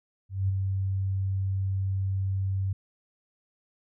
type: tone with ADSR envelope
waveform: sine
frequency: 96.3 Hz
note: G2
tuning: 30 cents flat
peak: -21 dBFS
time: 0.29-2.73 s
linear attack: 200 ms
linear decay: 14 ms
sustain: -4 dB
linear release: 5 ms
effects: none